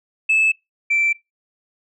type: tone pair in turn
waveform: sine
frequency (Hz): 2614 / 2338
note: E7 / D7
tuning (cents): -15 / -8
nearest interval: major second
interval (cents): 193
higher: first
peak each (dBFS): -11 / -14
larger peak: first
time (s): 0.29-0.52 / 0.9-1.13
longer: neither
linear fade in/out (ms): 10
effects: noise-tail reverb RT60 0.2 s tail -22 dB re dry + tanh soft clip ceiling -11 dBFS